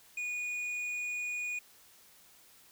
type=tone with hard clipping; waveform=sine; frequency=2457 Hz; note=D#7; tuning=22 cents flat; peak=-35 dBFS; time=0.17-1.59 s; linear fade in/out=5 ms; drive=5 dB; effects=white hiss -60 dBFS RMS until 2.71 s